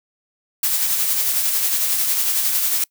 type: noise with tremolo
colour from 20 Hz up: blue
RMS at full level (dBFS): -18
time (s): 0.63-2.84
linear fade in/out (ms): 2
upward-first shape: sine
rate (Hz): 11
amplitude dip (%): 35
effects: noise-tail reverb RT60 0.1 s tail -25 dB re dry